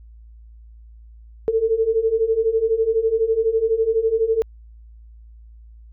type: beating tone pair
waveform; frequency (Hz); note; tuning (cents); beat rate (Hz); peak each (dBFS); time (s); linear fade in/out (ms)
sine; 440 / 452; A4 / A4; 0 / +47; 12; -21 / -18; 1.48-4.42; 0
effects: added 56 Hz sine -41 dBFS peak until 5.92 s